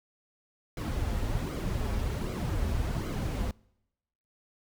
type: noise with flanger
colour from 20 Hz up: brown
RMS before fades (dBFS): -31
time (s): 0.77-3.51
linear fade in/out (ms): 2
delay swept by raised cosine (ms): 1.1 to 6.7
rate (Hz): 1.3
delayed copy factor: -0.65
effects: noise-tail reverb RT60 0.9 s tail -26 dB re dry